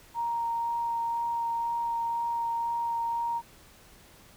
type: tone with vibrato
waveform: sine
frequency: 932.3 Hz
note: A#5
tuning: in tune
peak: -27 dBFS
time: 0.14-3.42 s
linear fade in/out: 50 ms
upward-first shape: sine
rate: 2 Hz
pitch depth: 8 cents each way
effects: pink hiss -55 dBFS RMS until 4.36 s